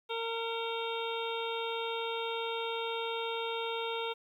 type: harmonic tone with a mistuned harmonic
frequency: 458.5 Hz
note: A#4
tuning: 29 cents flat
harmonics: 1 / 2 / 3 / 5 / 6 / 7 / 8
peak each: -36 / -39 / -43 / -45 / -44 / -45 / -42 dBFS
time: 0.09-4.14 s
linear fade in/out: 20 ms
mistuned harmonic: 5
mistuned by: -18 cents
effects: 11-bit